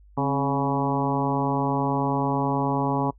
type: harmonic tone with a mistuned harmonic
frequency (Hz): 140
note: C#3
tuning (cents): +18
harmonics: 1 / 2 / 3 / 4 / 5 / 6 / 7 / 8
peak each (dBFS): -27 / -26 / -31 / -33 / -34 / -29 / -30 / -34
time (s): 0.17-3.11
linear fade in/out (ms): 10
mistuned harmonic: 2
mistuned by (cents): -58
effects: noise-tail reverb RT60 0.1 s tail -23 dB re dry + added 50 Hz sine -49 dBFS peak until 3.18 s